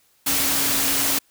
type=tone in noise; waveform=sine; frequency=277.2 Hz; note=C#4; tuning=in tune; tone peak=-32 dBFS; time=0.26-1.19 s; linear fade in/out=10 ms; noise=white; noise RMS=-21 dBFS; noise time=0.26-1.19 s; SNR=-14 dB; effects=white hiss -61 dBFS RMS until 1.3 s